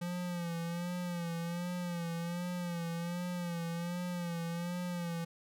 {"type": "tone with vibrato", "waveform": "square", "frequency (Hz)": 173, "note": "F3", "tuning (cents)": -16, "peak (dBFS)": -36, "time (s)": [0.01, 5.25], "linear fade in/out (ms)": 10, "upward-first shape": "sine", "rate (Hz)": 1.3, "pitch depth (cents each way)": 54, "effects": []}